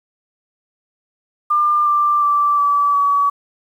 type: tone with pitch steps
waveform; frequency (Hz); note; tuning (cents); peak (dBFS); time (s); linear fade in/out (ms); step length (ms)
sine; 1197 / 1181.9 / 1167 / 1152.2 / 1137.7; D6 / D6 / D6 / D6 / C#6; +33 / +11 / -11 / -33 / +45; -12; 1.5-3.3; 10; 360
effects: 8-bit